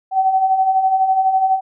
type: beating tone pair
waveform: sine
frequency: 752 / 764 Hz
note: F#5 / G5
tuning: +28 / -45 cents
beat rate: 12 Hz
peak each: -21 / -13 dBFS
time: 0.11-1.61 s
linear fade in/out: 50 ms
effects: none